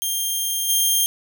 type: tone with level steps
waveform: 10% pulse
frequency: 3194 Hz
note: G7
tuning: 32 cents sharp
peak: -13 / -8 dBFS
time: 0.02-1.06 s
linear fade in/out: 0 ms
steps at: 0.68 s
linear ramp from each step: 20 ms
effects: none